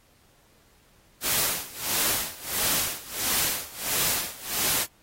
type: noise with tremolo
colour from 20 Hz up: white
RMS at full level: -24 dBFS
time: 1.21-4.87 s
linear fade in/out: 50 ms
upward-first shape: sine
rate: 1.5 Hz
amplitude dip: 90%
effects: pink hiss -61 dBFS RMS until 5.02 s + AAC 48 kbps